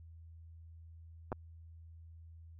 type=clicks; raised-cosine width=1 ms; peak=-24 / -24 dBFS; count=2; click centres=1.319 / 1.327 s; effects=added 82 Hz sine -51 dBFS peak until 2.59 s